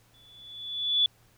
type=tone with exponential growth; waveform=sine; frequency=3447 Hz; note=A7; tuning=36 cents flat; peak=-18 dBFS; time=0.14-1.06 s; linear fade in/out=2 ms; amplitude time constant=200 ms; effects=added 115 Hz sine -63 dBFS peak until 1.37 s + pink hiss -63 dBFS RMS until 1.37 s